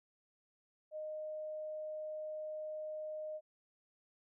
sine tone, 617 Hz, D#5, 15 cents flat, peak -40 dBFS, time 0.91-3.41 s, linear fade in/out 50 ms, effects none

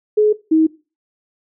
sine tone pair in turn, 424.1 / 317.7 Hz, G#4 / D#4, +36 / +36 cents, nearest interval perfect fourth, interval 500 cents, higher first, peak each -9 dBFS, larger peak neither, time 0.17-0.33 / 0.51-0.67 s, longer neither, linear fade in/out 10 ms, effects noise-tail reverb RT60 0.3 s tail -19 dB re dry

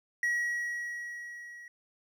triangle tone with level ramp, 1913 Hz, A#6, 44 cents sharp, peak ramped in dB -24 to -44 dBFS, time 0.23-1.68 s, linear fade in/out 2 ms, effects none

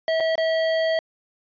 square tone with dropouts, 647 Hz, E5, 32 cents flat, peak -20 dBFS, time 0.08-0.99 s, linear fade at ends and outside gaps 1 ms, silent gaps 0.201-0.205 / 0.355-0.379 s, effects resampled to 11025 Hz

